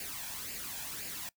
white noise with flanger, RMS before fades -41 dBFS, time 0-1.29 s, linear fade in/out 2 ms, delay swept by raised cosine 0.41 to 1.24 ms, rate 1.9 Hz, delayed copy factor +0.6, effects noise-tail reverb RT60 0.1 s tail -21 dB re dry

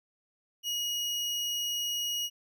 30% pulse tone, 2892 Hz, F#7, 40 cents flat, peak -27 dBFS, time 0.63-2.3 s, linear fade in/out 50 ms, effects none

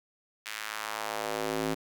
square tone with high-pass filter sweep, 53.8 Hz, A1, 38 cents flat, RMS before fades -34 dBFS, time 0.45-1.75 s, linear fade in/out 20 ms, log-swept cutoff 2100 to 250 Hz, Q 1.3, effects 9-bit

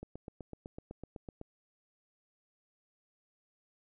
click train, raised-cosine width 2 ms, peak -30 dBFS, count 12, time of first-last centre 0.03-1.414 s, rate 7.95 Hz, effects none

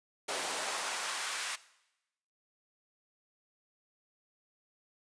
pink noise with high-pass filter sweep, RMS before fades -36 dBFS, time 0.28-1.56 s, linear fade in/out 10 ms, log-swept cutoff 490 to 1500 Hz, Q 0.99, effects noise-tail reverb RT60 0.9 s tail -18 dB re dry + resampled to 22050 Hz

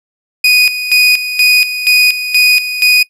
30% pulse tone with tremolo, 2482 Hz, D#7, 5 cents flat, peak -3 dBFS, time 0.44-3.03 s, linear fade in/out 5 ms, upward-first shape square, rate 2.1 Hz, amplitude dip 70%, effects noise-tail reverb RT60 0.1 s tail -21 dB re dry + low-pass 12000 Hz 12 dB/octave

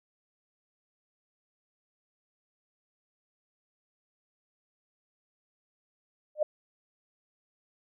sine tone with exponential growth, 606 Hz, D#5, 46 cents flat, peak -18 dBFS, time 6.35-6.43 s, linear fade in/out 5 ms, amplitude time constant 16 ms, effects none

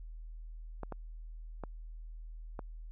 clicks, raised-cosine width 1 ms, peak -26 dBFS, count 4, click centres 0.833 / 0.923 / 1.637 / 2.592 s, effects added 40 Hz sine -43 dBFS peak until 2.91 s

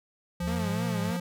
square tone with pitch glide, 174.61 to 176.33 Hz, F3 to F3, 0 to +17 cents, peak -30 dBFS, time 0.4-1.2 s, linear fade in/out 5 ms, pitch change +17 cents, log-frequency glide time 1.02-1.09 s
sine linear two-way sweep, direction up then down, 69.3 to 123.47 to 97.8 Hz, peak -33 dBFS, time 0.41-1.12 s, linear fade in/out 20 ms, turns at 0.88 s
sawtooth tone with vibrato, 219 Hz, A3, 8 cents flat, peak -29 dBFS, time 0.47-1.17 s, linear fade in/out 5 ms, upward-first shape triangle, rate 3.3 Hz, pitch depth 160 cents each way
effects none

